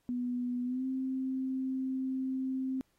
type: tone with pitch glide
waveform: sine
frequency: 246.1 to 262.2 Hz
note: B3 to C4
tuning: -6 to +4 cents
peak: -31 dBFS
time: 0.09-2.81 s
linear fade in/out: 0 ms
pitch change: +110 cents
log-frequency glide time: 0.64-0.85 s
effects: pink hiss -75 dBFS RMS until 2.98 s + AAC 48 kbps